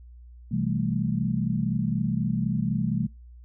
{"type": "chord", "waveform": "sine", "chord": "A minor seventh", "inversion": "first", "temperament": "equal with one note detuned", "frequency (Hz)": [127.53, 164.81, 196, 220], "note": ["C3", "E3", "G3", "A3"], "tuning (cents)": [-44, 0, 0, 0], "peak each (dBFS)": -29, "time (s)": [0.51, 3.07], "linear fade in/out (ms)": 10, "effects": ["noise-tail reverb RT60 0.2 s tail -24 dB re dry", "added 60 Hz sine -44 dBFS peak until 3.44 s"]}